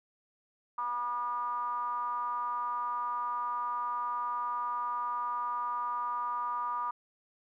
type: ring-modulated tone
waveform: triangle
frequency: 120 Hz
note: B2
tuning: 49 cents flat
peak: -26 dBFS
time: 0.78-6.91 s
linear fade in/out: 5 ms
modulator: 1090 Hz
effects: none